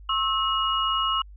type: tone cluster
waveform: sine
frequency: 1082 / 1305 / 2886 Hz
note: C#6 / E6 / F#7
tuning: -42 / -18 / -44 cents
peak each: -26 dBFS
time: 0.09-1.22 s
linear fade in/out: 5 ms
effects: added 50 Hz sine -42 dBFS peak until 1.36 s